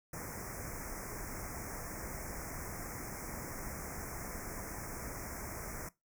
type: band-stop noise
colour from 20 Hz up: pink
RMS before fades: -43 dBFS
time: 0.13-5.89 s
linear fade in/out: 5 ms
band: 2300 to 5300 Hz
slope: 96 dB/octave
effects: noise-tail reverb RT60 0.2 s tail -20 dB re dry